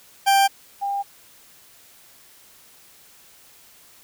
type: tone pair in turn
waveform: 40% pulse / sine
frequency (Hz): 788 / 799.9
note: G5 / G5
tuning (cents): +9 / +35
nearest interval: unison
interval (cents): 26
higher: second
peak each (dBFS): -13 / -22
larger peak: first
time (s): 0.26-0.48 / 0.81-1.03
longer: neither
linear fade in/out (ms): 20
effects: white hiss -51 dBFS RMS until 4.03 s